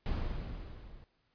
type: noise with level ramp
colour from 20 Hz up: brown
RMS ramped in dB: -31 to -53 dBFS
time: 0.06-1.04 s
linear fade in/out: 0 ms
effects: pink hiss -75 dBFS RMS until 1.34 s + resampled to 11025 Hz